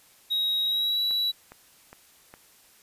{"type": "tone with pitch glide", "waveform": "triangle", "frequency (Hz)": [3804, 3922], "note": ["A#7", "B7"], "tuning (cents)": [34, -13], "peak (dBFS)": -22, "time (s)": [0.3, 1.32], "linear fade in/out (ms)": 20, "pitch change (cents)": 53, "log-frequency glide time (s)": [0.63, 1.01]}
{"type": "click train", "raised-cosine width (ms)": 0.5, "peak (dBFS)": -29, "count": 4, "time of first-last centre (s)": [1.11, 2.34], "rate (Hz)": 2.44}
{"effects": ["white hiss -57 dBFS RMS until 2.82 s", "resampled to 32000 Hz"]}